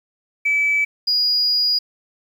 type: tone pair in turn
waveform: sine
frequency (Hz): 2301 / 4890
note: D7 / D#8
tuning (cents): -36 / -31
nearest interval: octave + minor second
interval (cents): 1305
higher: second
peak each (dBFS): -14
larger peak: neither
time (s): 0.45-0.85 / 1.07-1.79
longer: second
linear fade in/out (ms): 10
effects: tanh soft clip ceiling -11 dBFS + 8-bit